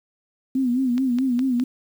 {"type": "tone with vibrato", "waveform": "sine", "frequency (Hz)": 253.2, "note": "B3", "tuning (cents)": 43, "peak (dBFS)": -18, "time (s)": [0.55, 1.64], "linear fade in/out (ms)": 5, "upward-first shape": "sine", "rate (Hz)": 4.7, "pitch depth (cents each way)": 100}
{"type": "click train", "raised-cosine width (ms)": 0.2, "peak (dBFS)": -18, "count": 4, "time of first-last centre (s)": [0.98, 1.599], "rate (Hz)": 4.85}
{"effects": ["8-bit"]}